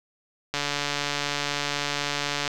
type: click train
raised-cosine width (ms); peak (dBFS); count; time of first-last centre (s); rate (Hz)
0.2; -9; 280; 0.54-2.478; 144
effects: none